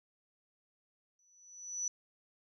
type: tone with exponential growth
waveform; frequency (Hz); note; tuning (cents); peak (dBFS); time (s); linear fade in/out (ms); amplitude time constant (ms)
sine; 5940; F#8; +6; -31; 1.19-1.88; 2; 150
effects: none